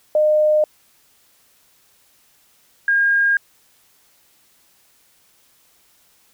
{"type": "tone pair in turn", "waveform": "sine", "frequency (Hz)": [610, 1619.1], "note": ["D#5", "G#6"], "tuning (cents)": [-34, -44], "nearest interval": "octave + perfect fourth", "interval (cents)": 1690, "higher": "second", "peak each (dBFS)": [-12, -13], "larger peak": "first", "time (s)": [[0.15, 0.64], [2.88, 3.37]], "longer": "neither", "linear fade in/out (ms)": 2, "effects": ["white hiss -57 dBFS RMS until 6.33 s"]}